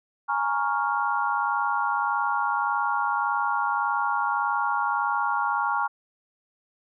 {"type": "chord", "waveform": "sine", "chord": "Bb minor seventh", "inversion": "third", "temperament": "equal", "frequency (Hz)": [830.6, 932.3, 1108.7, 1396.9], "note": ["Ab5", "Bb5", "Db6", "F6"], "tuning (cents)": [0, 0, 0, 0], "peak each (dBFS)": -28, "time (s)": [0.28, 5.88], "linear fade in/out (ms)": 20, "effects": []}